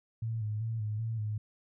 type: tone with vibrato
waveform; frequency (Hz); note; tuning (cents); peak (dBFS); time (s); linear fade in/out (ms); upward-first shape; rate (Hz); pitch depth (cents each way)
sine; 109.8; A2; -3; -31; 0.22-1.38; 5; square; 2.6; 53
effects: none